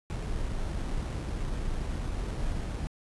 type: noise with sample-and-hold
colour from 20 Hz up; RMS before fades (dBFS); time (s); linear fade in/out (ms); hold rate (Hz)
brown; -32; 0.1-2.87; 0; 4900
effects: resampled to 24000 Hz